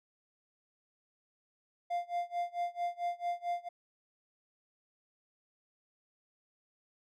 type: tone with tremolo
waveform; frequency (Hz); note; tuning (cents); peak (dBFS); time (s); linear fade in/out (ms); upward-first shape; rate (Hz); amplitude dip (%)
triangle; 698.5; F5; 0; -28; 1.9-3.69; 10; sine; 4.5; 95
effects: none